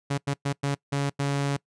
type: tone bursts at uneven times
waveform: sawtooth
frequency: 140.8 Hz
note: C#3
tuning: 27 cents sharp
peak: -20 dBFS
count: 6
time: 0.1-0.18 / 0.27-0.34 / 0.45-0.53 / 0.63-0.75 / 0.92-1.1 / 1.19-1.57 s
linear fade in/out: 10 ms
effects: noise-tail reverb RT60 0.1 s tail -23 dB re dry + resampled to 22050 Hz